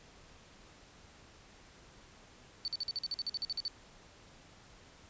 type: tone bursts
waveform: sine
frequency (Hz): 4514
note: C#8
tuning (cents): +31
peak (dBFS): -33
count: 14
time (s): 2.65-3.68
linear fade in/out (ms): 0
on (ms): 29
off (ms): 48
effects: pink hiss -58 dBFS RMS until 5.09 s + resampled to 16000 Hz